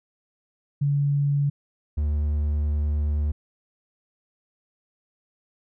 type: tone pair in turn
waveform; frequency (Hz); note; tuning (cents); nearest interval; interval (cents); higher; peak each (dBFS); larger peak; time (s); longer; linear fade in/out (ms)
sine / triangle; 142.6 / 74.2; C#3 / D2; +49 / +18; major seventh; 1131; first; -19; neither; 0.81-1.5 / 1.97-3.32; second; 10
effects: none